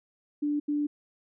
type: tone bursts at uneven times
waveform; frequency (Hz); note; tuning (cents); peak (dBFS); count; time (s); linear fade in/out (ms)
sine; 293.7; D4; 0; -25; 2; 0.42-0.6 / 0.68-0.87; 10
effects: none